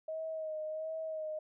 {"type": "tone with vibrato", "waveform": "sine", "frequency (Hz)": 630, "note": "D#5", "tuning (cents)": 21, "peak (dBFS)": -36, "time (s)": [0.08, 1.39], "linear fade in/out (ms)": 5, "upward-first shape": "sine", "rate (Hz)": 1.4, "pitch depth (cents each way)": 31, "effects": []}